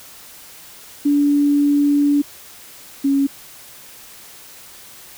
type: tone pair in turn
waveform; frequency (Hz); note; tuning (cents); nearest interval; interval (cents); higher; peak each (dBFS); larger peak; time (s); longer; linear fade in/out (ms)
sine; 288.1 / 276.9; D4 / C#4; -33 / -2; minor second; 69; first; -12 / -13; first; 1.05-2.22 / 3.04-3.27; first; 10
effects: white hiss -41 dBFS RMS until 5.17 s